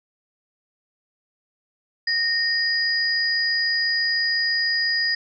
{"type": "tone pair together", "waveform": "sine", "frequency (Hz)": [1844, 4913], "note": ["A#6", "D#8"], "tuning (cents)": [-19, -23], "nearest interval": "octave + perfect fourth", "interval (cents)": 1696, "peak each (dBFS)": -22, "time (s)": [2.07, 5.15], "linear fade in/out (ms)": 5, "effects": []}